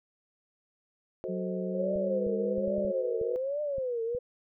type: chord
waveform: sine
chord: F# diminished seventh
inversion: none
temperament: equal with one note detuned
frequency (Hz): 370 / 440 / 523.3 / 631.3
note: F#4 / A4 / C5 / Eb5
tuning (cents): 0 / 0 / 0 / +25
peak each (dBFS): -37 / -39 / -37 / -42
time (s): 1.24-3.36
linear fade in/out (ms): 0
type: tone with pitch glide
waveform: sine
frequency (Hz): 185 to 200.6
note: F#3 to G3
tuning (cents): 0 to +40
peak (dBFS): -33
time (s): 1.28-2.92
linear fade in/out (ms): 20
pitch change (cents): +140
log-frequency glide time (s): 1.64-2.33
type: tone with vibrato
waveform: sine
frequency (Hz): 520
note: C5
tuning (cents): -11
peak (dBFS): -29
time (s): 1.74-4.19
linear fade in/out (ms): 10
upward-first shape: triangle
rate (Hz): 1.2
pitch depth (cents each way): 260
type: clicks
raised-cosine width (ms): 5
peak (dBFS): -32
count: 9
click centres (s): 1.959 / 2.267 / 2.581 / 2.679 / 2.782 / 2.849 / 3.214 / 3.783 / 4.149
effects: none